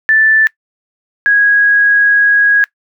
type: tone pair in turn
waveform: sine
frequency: 1760 / 1653.1 Hz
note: A6 / G#6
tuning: 0 / -8 cents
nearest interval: minor second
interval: 108 cents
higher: first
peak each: -6 dBFS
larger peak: neither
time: 0.09-0.47 / 1.26-2.64 s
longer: second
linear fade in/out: 0 ms
effects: noise-tail reverb RT60 0.1 s tail -21 dB re dry